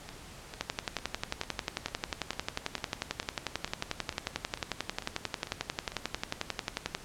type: two click trains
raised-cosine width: 0.2 ms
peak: -23 / -13 dBFS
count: 14 / 72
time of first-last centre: 0.09-5.92 / 0.61-6.949 s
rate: 2.23 / 11.2 Hz
effects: pink hiss -49 dBFS RMS until 7.04 s + low-pass 10000 Hz 12 dB/octave